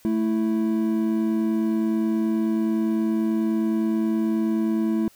triangle tone pair together, 219.7 / 329.2 Hz, A3 / E4, -2 / -2 cents, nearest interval perfect fifth, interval 700 cents, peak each -20 / -22 dBFS, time 0.05-5.08 s, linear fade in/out 0 ms, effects white hiss -55 dBFS RMS until 5.15 s

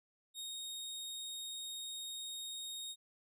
sawtooth tone, 3729 Hz, A#7, in tune, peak -39 dBFS, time 0.34-2.96 s, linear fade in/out 50 ms, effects resampled to 32000 Hz

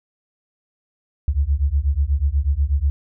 sine beating tone pair, 66.9 / 75.1 Hz, C2 / D2, +39 / +39 cents, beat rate 8.2 Hz, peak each -19 dBFS, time 1.28-2.9 s, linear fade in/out 0 ms, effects none

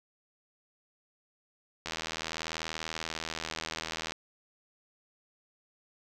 click train, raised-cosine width 0.2 ms, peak -17 dBFS, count 183, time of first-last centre 1.86-4.121 s, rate 80.5 Hz, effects none

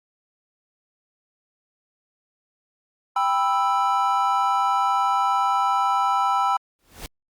triangle chord, E minor, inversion first, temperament just, 791.1 / 988.9 / 1318.5 Hz, G5 / B5 / E6, +16 / +2 / 0 cents, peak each -21 dBFS, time 3.16-6.57 s, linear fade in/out 5 ms
pink noise with exponential growth, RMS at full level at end -32 dBFS, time 6.79-7.06 s, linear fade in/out 0 ms, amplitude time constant 58 ms
effects Opus 48 kbps

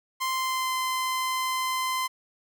sawtooth tone with pitch glide, 1044 to 1033.2 Hz, C6 to C6, -4 to -22 cents, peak -22 dBFS, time 0.2-2.08 s, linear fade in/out 20 ms, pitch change -18 cents, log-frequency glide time 0.32-0.75 s, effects none

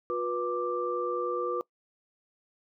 sine tone cluster, 358.4 / 488.3 / 1178 Hz, F4 / B4 / D6, +45 / -20 / +5 cents, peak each -33 / -31 / -33 dBFS, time 0.1-1.61 s, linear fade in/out 0 ms, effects noise-tail reverb RT60 0.1 s tail -22 dB re dry

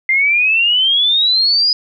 sine exponential sweep, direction up, 2078 to 5000 Hz, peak -10 dBFS, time 0.09-1.73 s, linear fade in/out 2 ms, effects none

